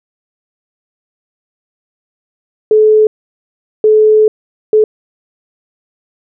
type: tone bursts at uneven times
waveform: sine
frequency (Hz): 430.7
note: A4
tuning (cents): -37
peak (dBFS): -4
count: 3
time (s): 2.71-3.07 / 3.84-4.28 / 4.73-4.84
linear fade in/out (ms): 2
effects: none